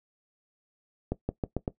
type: accelerating click train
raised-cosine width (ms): 2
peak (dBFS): -15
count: 5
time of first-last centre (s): 1.12-1.679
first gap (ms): 170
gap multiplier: 0.87
effects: noise-tail reverb RT60 0.1 s tail -17 dB re dry